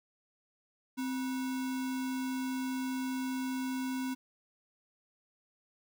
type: tone with sample-and-hold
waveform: sine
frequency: 260 Hz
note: C4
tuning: 11 cents flat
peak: -32 dBFS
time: 0.97-4.15 s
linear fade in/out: 20 ms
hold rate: 1225 Hz
effects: none